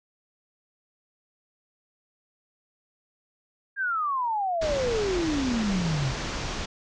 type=exponential sweep; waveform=sine; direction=down; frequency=1637 to 123.47 Hz; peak=-24 dBFS; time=3.76-6.14 s; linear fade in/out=50 ms
type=low-pass noise; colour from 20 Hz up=pink; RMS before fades=-32 dBFS; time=4.61-6.66 s; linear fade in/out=10 ms; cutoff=6800 Hz; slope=48 dB/octave
effects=none